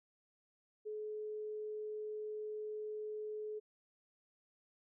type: tone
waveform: sine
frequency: 426.7 Hz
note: G#4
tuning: 47 cents sharp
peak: -40 dBFS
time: 0.85-3.6 s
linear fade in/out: 20 ms
effects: none